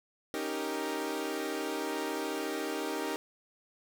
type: chord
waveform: sawtooth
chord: Eb dominant seventh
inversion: third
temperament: equal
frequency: 277.2 / 311.1 / 392 / 466.2 Hz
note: Db4 / Eb4 / G4 / Bb4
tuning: 0 / 0 / 0 / 0 cents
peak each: -37 / -33 / -34 / -35 dBFS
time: 0.34-3.16 s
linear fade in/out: 0 ms
effects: none